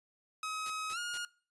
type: tone with pitch glide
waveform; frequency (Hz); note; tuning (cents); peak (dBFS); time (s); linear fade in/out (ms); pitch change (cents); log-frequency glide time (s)
sawtooth; 1272 to 1427.8; D#6 to F6; +38 to +38; -32; 0.43-1.25; 2; +200; 0.92-0.98
type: noise bursts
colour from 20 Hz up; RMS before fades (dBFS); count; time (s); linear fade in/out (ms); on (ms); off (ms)
white; -46; 3; 0.66-1.174; 0; 38; 200
effects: noise-tail reverb RT60 0.4 s tail -22 dB re dry + resampled to 24000 Hz